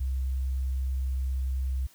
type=tone; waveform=sine; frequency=65.41 Hz; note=C2; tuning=in tune; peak=-26 dBFS; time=0-1.87 s; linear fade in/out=10 ms; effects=white hiss -58 dBFS RMS until 1.94 s